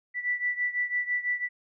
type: beating tone pair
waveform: sine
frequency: 1966 / 1972 Hz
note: B6 / B6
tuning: -8 / -3 cents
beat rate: 6 Hz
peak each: -28 / -31 dBFS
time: 0.14-1.49 s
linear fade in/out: 50 ms
effects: none